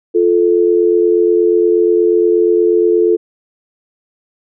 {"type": "tone pair together", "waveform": "sine", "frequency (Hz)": [349.2, 437.6], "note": ["F4", "A4"], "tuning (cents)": [0, -9], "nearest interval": "major third", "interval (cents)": 391, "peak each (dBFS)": -11, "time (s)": [0.14, 3.17], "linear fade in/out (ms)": 20, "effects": []}